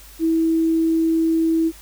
sine tone, 325.5 Hz, E4, 22 cents flat, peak -15 dBFS, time 0.19-1.72 s, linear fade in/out 50 ms, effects added 50 Hz sine -44 dBFS peak until 1.81 s + white hiss -45 dBFS RMS until 1.81 s

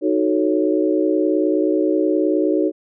sine chord, D# half-diminished seventh, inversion none, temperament equal, 311.1 / 370 / 440 / 554.4 Hz, D#4 / F#4 / A4 / C#5, 0 / 0 / 0 / 0 cents, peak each -18 / -20 / -23 / -23 dBFS, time 0.01-2.72 s, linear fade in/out 50 ms, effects none

